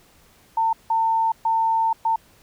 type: tone bursts at uneven times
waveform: sine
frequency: 900 Hz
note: A5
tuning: 39 cents sharp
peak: -17 dBFS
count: 4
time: 0.57-0.73 / 0.9-1.32 / 1.45-1.93 / 2.05-2.16 s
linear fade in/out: 5 ms
effects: pink hiss -55 dBFS RMS until 2.42 s